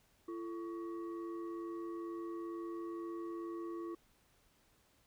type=tone with frequency modulation; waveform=sine; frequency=339.4 Hz; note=F4; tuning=49 cents flat; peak=-40 dBFS; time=0.28-3.95 s; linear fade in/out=5 ms; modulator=781 Hz; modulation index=0.57; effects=pink hiss -71 dBFS RMS until 5.06 s